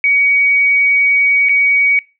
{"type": "tone with dropouts", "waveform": "sine", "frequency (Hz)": 2255, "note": "C#7", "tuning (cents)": 29, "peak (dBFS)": -9, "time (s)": [0.04, 1.99], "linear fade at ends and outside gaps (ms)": 1, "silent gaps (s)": [1.487, 1.493], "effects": ["noise-tail reverb RT60 0.3 s tail -23 dB re dry"]}